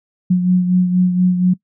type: beating tone pair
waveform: sine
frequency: 180.9 / 185.1 Hz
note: F#3 / F#3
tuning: -39 / +1 cents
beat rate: 4.2 Hz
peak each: -11 / -20 dBFS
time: 0.3-1.54 s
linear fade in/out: 10 ms
effects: noise-tail reverb RT60 0.1 s tail -21 dB re dry